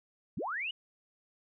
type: linear sweep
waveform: sine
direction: up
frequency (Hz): 100 to 2992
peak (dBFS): -33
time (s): 0.37-0.71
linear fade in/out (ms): 5
effects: none